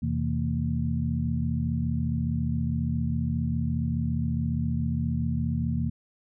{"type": "tone cluster", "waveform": "sine", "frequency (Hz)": [82.7, 127.5, 162.2, 229.3], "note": ["E2", "C3", "E3", "A#3"], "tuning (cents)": [6, -44, -28, -28], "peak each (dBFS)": -30, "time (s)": [0.02, 5.9], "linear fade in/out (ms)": 10, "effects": []}